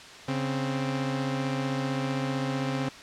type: tone pair together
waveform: sawtooth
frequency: 138.59 / 261.6 Hz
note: C#3 / C4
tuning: 0 / 0 cents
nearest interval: major seventh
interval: 1100 cents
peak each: -26 dBFS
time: 0.28-2.89 s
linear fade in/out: 5 ms
effects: white hiss -45 dBFS RMS until 3.02 s + low-pass 5000 Hz 12 dB/octave